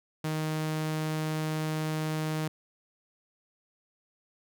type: tone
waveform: sawtooth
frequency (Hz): 156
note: D#3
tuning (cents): +5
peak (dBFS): -25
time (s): 0.24-2.48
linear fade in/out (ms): 5
effects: none